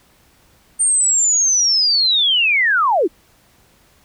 sine linear sweep, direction down, 8870 to 277.2 Hz, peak -12 dBFS, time 0.79-3.08 s, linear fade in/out 20 ms, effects pink hiss -54 dBFS RMS until 4.04 s

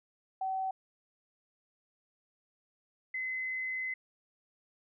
sine tone pair in turn, 762 / 2041 Hz, G5 / C7, -49 / -44 cents, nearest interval octave + perfect fourth, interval 1705 cents, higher second, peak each -31 / -33 dBFS, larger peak first, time 0.41-0.71 / 3.14-3.94 s, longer second, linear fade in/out 5 ms, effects none

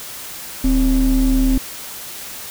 triangle ring-modulated tone, 150 Hz, D3, 37 cents sharp, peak -6 dBFS, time 0.64-1.58 s, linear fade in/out 5 ms, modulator 112 Hz, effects tanh soft clip ceiling -5 dBFS + white hiss -32 dBFS RMS until 2.5 s

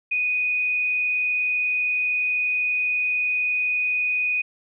sine tone with frequency modulation, 2484 Hz, D#7, 3 cents flat, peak -20 dBFS, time 0.11-4.42 s, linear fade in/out 10 ms, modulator 32.3 Hz, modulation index 0.69, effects none

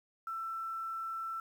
sine tone with quantisation, 1335 Hz, E6, 22 cents sharp, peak -36 dBFS, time 0.27-1.4 s, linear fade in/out 2 ms, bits 10, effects none

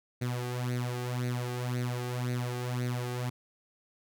sawtooth tone with flanger, 123.47 Hz, B2, in tune, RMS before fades -33 dBFS, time 0.21-3.3 s, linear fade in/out 10 ms, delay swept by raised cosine 0.47 to 2.57 ms, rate 1.9 Hz, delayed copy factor +0.7, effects none

